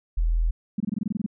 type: tone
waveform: sine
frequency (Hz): 41.2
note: E1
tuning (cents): 0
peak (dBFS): -19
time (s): 0.17-0.51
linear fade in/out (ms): 10
type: tone bursts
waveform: sine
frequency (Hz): 207.7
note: G#3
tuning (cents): 0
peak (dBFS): -22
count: 11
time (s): 0.78-1.263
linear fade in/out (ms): 5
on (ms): 23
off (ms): 23
effects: none